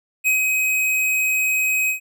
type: tone with ADSR envelope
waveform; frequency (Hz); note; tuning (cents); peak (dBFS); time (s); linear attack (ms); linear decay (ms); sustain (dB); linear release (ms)
square; 2529; D#7; +28; -15; 0.24-2; 33; 120; -3; 110
effects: none